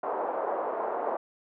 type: band-pass noise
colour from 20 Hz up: pink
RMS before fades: -31 dBFS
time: 0.03-1.17 s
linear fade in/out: 5 ms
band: 450 to 1000 Hz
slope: 24 dB/octave
effects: none